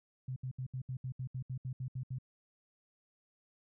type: tone bursts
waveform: sine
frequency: 128.9 Hz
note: C3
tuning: 26 cents flat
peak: -36 dBFS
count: 13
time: 0.28-2.186 s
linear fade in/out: 5 ms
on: 82 ms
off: 70 ms
effects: none